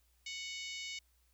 harmonic tone, 740 Hz, F#5, in tune, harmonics 3 / 4 / 5 / 6 / 7 / 8 / 9 / 10, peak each -45 / -47 / -49 / -51 / -52 / -53 / -54 / -55 dBFS, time 0.26-0.99 s, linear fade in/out 5 ms, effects added 60 Hz sine -70 dBFS peak until 1.33 s + white hiss -75 dBFS RMS until 1.33 s

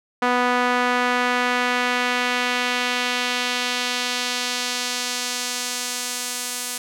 sawtooth tone with band-pass filter sweep, 246.9 Hz, B3, in tune, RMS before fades -23 dBFS, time 0.22-6.78 s, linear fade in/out 5 ms, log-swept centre 1200 to 9100 Hz, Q 0.98, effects none

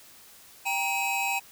square tone cluster, 788 / 942 / 2548 Hz, G5 / A#5 / D#7, +9 / +18 / +41 cents, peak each -31 / -35 / -29 dBFS, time 0.65-1.4 s, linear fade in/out 20 ms, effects white hiss -52 dBFS RMS until 1.51 s

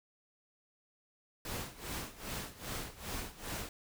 pink noise with tremolo, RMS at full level -39 dBFS, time 1.45-3.69 s, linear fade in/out 2 ms, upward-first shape sine, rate 2.5 Hz, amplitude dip 85%, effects none

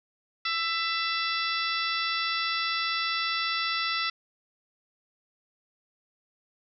harmonic tone with a mistuned harmonic, 665 Hz, E5, 15 cents sharp, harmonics 2 / 3 / 4 / 5 / 6 / 7 / 8, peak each -31 / -33 / -34 / -35 / -36 / -36 / -37 dBFS, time 0.45-4.1 s, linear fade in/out 5 ms, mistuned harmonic 5, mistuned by +61 cents, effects none

